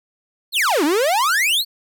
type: exponential two-way sweep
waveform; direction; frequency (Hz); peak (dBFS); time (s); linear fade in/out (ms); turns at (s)
45% pulse; down then up; 4554 to 276.3 to 4554; -15; 0.52-1.65; 50; 0.84
effects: none